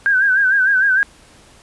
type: tone with vibrato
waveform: sine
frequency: 1568 Hz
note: G6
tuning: in tune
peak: -11 dBFS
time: 0.06-1.03 s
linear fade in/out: 0 ms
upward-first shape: sine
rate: 6.6 Hz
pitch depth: 82 cents each way
effects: pink hiss -47 dBFS RMS until 1.62 s + resampled to 24000 Hz